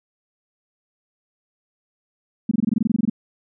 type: tone bursts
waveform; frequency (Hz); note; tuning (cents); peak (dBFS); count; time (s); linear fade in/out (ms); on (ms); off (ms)
sine; 219.9; A3; -1; -14; 14; 2.49-3.098; 5; 23; 22
effects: none